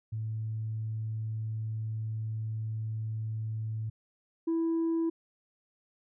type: tone pair in turn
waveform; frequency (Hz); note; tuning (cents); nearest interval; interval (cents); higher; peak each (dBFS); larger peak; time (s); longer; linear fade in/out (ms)
sine; 110 / 329.6; A2 / E4; 0 / 0; octave + perfect fifth; 1900; second; -31 / -24; second; 0.12-3.9 / 4.47-5.1; first; 10
effects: tanh soft clip ceiling -25 dBFS